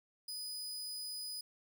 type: tone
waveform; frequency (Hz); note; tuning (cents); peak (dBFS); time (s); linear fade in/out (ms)
sawtooth; 4978; D#8; 0; -38; 0.28-1.41; 5
effects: none